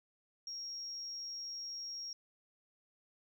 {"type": "tone", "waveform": "sine", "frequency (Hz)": 5588, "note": "F8", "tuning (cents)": 0, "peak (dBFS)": -40, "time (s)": [0.47, 2.13], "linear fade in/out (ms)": 2, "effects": ["tanh soft clip ceiling -36 dBFS"]}